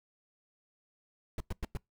brown noise bursts, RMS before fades -34 dBFS, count 4, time 1.38-1.772 s, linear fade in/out 2 ms, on 23 ms, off 100 ms, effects noise-tail reverb RT60 0.2 s tail -26 dB re dry

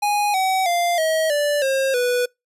square tone with pitch steps, 827 / 758.4 / 695.4 / 637.7 / 584.8 / 536.2 / 491.7 Hz, G#5 / F#5 / F5 / D#5 / D5 / C5 / B4, -8 / +43 / -8 / +42 / -7 / +42 / -8 cents, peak -18 dBFS, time 0.02-2.26 s, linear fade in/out 10 ms, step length 320 ms, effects noise-tail reverb RT60 0.2 s tail -26 dB re dry + resampled to 32000 Hz

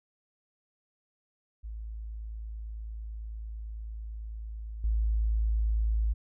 sine tone with level steps, 54.5 Hz, A1, 16 cents flat, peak -36 / -24 dBFS, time 1.63-6.14 s, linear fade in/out 20 ms, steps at 4.84 s, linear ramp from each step 2 ms, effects none

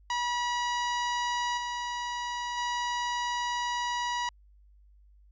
sawtooth tone with level steps, 968 Hz, B5, 35 cents flat, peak -24 / -28 / -25 dBFS, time 0.1-4.29 s, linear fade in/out 2 ms, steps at 1.57 / 2.57 s, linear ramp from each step 10 ms, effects added 50 Hz sine -55 dBFS peak until 5.31 s + resampled to 16000 Hz

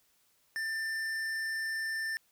sine tone with tanh clipping, 1785 Hz, A6, 24 cents sharp, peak -34 dBFS, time 0.56-2.17 s, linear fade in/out 0 ms, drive 13 dB, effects white hiss -70 dBFS RMS until 2.31 s

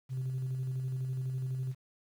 sine tone with tremolo, 130 Hz, C3, 11 cents flat, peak -29 dBFS, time 0.09-1.75 s, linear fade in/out 50 ms, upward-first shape square, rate 12 Hz, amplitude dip 30%, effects tanh soft clip ceiling -30 dBFS + 10-bit

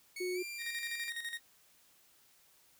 sawtooth tone with pitch glide, 2217 to 2376 Hz, C#7 to D7, 0 to +20 cents, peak -38 dBFS, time 0.16-1.1 s, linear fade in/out 5 ms, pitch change +120 cents, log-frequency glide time 0.34-0.4 s
sine tone, 363.5 Hz, F#4, 31 cents flat, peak -34 dBFS, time 0.2-0.43 s, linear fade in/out 10 ms
30% pulse tone with tremolo, 1864.7 Hz, A#6, in tune, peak -34 dBFS, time 0.58-1.4 s, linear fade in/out 50 ms, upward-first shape square, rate 12 Hz, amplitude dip 60%
effects white hiss -66 dBFS RMS until 2.79 s

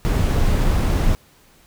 brown noise, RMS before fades -17 dBFS, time 0.05-1.15 s, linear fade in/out 0 ms, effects pink hiss -53 dBFS RMS until 1.66 s

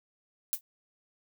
violet noise with exponential decay, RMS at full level -25 dBFS, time 0.53-0.61 s, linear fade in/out 0 ms, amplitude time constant 16 ms, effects none

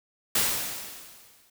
white noise with exponential decay, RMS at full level -22 dBFS, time 0.35-1.5 s, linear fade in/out 5 ms, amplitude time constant 250 ms, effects none

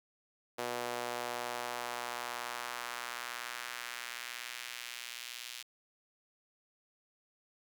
sawtooth tone with high-pass filter sweep, 121 Hz, B2, 35 cents flat, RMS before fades -41 dBFS, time 0.58-5.63 s, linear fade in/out 10 ms, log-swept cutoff 500 to 3100 Hz, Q 1.2, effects none

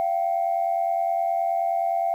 sine tone pair together, 683 / 772.6 Hz, F5 / G5, -39 / -25 cents, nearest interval major second, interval 214 cents, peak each -22 / -24 dBFS, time 0-2.14 s, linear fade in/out 0 ms, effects tanh soft clip ceiling -15 dBFS + 9-bit

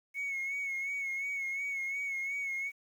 sine tone with vibrato, 2200 Hz, C#7, 14 cents flat, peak -31 dBFS, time 0.14-2.72 s, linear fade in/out 50 ms, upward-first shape sine, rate 2.8 Hz, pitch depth 45 cents each way, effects tanh soft clip ceiling -31 dBFS + 10-bit

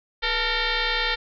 sine tone with frequency modulation, 880 Hz, A5, in tune, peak -21 dBFS, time 0.22-1.16 s, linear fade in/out 20 ms, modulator 455 Hz, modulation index 7.3, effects none

